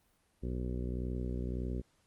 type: harmonic tone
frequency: 61.74 Hz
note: B1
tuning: in tune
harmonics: 1 / 2 / 3 / 4 / 5 / 6 / 7 / 8 / 9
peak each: -36 / -41 / -43 / -43 / -50 / -45 / -51 / -53 / -57 dBFS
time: 0.42-1.82 s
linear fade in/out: 20 ms
effects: pink hiss -72 dBFS RMS until 2.06 s + Opus 32 kbps